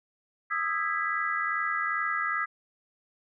sine chord, E major seventh, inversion third, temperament just, 1236.1 / 1318.5 / 1648.1 / 1977.8 Hz, D#6 / E6 / G#6 / B6, -12 / 0 / -14 / +2 cents, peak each -32 dBFS, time 0.5-2.46 s, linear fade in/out 20 ms, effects none

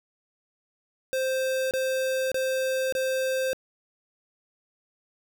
square tone bursts, 523.3 Hz, C5, in tune, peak -25 dBFS, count 4, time 1.13-3.531 s, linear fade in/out 0 ms, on 580 ms, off 27 ms, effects none

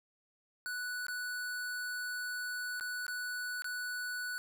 square tone with dropouts, 1480 Hz, F#6, in tune, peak -37 dBFS, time 0.66-4.38 s, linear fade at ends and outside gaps 0 ms, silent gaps 1.067-1.083 / 2.798-2.809 / 3.066-3.081 / 3.621-3.644 s, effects none

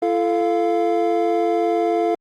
triangle tone cluster, 339.8 / 439.3 / 697 Hz, F4 / A4 / F5, -47 / -3 / -4 cents, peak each -19 dBFS, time 0.02-2.15 s, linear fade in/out 5 ms, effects Opus 24 kbps

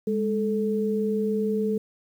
sine tone pair together, 206.1 / 436.7 Hz, G#3 / A4, -13 / -13 cents, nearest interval octave + minor second, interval 1300 cents, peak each -25 dBFS, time 0.07-1.78 s, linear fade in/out 5 ms, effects 9-bit

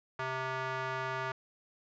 square tone with band-pass filter, 130.81 Hz, C3, in tune, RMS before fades -36 dBFS, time 0.19-1.32 s, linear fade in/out 5 ms, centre 1300 Hz, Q 1.4, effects resampled to 16000 Hz

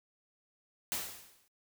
white noise with exponential decay, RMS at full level -33 dBFS, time 0.92-1.48 s, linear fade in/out 0 ms, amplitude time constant 120 ms, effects noise-tail reverb RT60 0.1 s tail -25 dB re dry

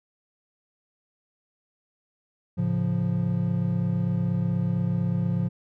triangle chord, A augmented, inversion none, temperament equal, 110 / 138.59 / 174.61 Hz, A2 / C#3 / E#3, 0 / 0 / 0 cents, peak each -26 / -27 / -23 dBFS, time 2.57-5.49 s, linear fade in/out 20 ms, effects none

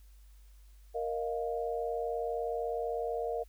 sine chord, Bb suspended fourth, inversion none, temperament equal with one note detuned, 466.2 / 622.3 / 702.1 Hz, Bb4 / Eb5 / F5, 0 / 0 / +9 cents, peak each -34 / -38 / -37 dBFS, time 0.94-3.44 s, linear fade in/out 20 ms, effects added 50 Hz sine -53 dBFS peak until 3.48 s + white hiss -69 dBFS RMS until 3.48 s

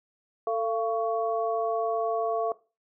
sine tone cluster, 446.2 / 685 / 1118 Hz, A4 / F5 / C#6, +24 / -34 / +14 cents, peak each -28 / -28 / -33 dBFS, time 0.47-2.52 s, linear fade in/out 2 ms, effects noise-tail reverb RT60 0.3 s tail -18 dB re dry

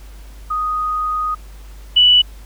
sine tone pair in turn, 1244.5 / 2960 Hz, D#6 / F#7, 0 / 0 cents, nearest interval octave + minor third, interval 1500 cents, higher second, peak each -17 / -7 dBFS, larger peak second, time 0.5-1.35 / 1.96-2.22 s, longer first, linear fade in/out 10 ms, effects added 50 Hz sine -34 dBFS peak until 2.45 s + pink hiss -47 dBFS RMS until 2.45 s

